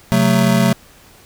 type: chord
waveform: square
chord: F# diminished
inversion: second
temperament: just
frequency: 133.2 / 185 / 222 Hz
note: C3 / F#3 / A3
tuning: +31 / 0 / +16 cents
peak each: -18 / -16 / -16 dBFS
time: 0.12-0.73 s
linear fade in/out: 0 ms
effects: pink hiss -46 dBFS RMS until 1.25 s